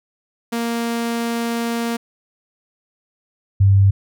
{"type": "tone pair in turn", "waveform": ["sawtooth", "sine"], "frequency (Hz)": [233.1, 98.2], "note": ["A#3", "G2"], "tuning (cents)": [0, 4], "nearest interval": "octave + minor third", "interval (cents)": 1496, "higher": "first", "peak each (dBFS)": [-16, -9], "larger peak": "second", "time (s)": [[0.52, 1.97], [3.6, 3.91]], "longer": "first", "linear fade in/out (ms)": 10, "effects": []}